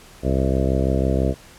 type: harmonic tone with a mistuned harmonic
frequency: 66.1 Hz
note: C2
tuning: 18 cents sharp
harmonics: 1 / 2 / 3 / 4 / 5 / 6 / 7 / 8 / 9 / 10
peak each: -21 / -24 / -26 / -27 / -28 / -29 / -29 / -30 / -31 / -31 dBFS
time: 0.22-1.35 s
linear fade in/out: 50 ms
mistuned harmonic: 10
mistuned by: -16 cents
effects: pink hiss -46 dBFS RMS until 1.58 s + low-pass 12000 Hz 12 dB/octave